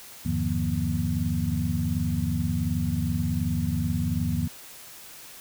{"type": "tone cluster", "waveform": "sine", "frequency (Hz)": [82.1, 100.7, 151.9, 174.6, 240.9], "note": ["E2", "G2", "D#3", "F3", "B3"], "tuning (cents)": [-6, 47, -41, 0, -43], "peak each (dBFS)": -30, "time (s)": [0.25, 4.48], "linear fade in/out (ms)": 10, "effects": ["white hiss -45 dBFS RMS until 5.4 s"]}